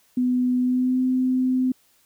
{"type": "tone with pitch glide", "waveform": "sine", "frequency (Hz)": [250, 256.3], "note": ["B3", "C4"], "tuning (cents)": [21, -36], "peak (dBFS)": -18, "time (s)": [0.17, 1.72], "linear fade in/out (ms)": 5, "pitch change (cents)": 43, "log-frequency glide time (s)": [0.59, 1.01], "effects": ["white hiss -61 dBFS RMS until 2.05 s"]}